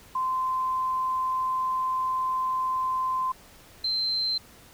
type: tone pair in turn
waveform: sine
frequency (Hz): 1035 / 4111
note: C6 / C8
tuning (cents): -19 / -31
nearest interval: 2 octaves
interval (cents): 2388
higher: second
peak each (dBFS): -24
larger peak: neither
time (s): 0.15-3.32 / 3.84-4.38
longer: first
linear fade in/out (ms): 5
effects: pink hiss -52 dBFS RMS until 4.73 s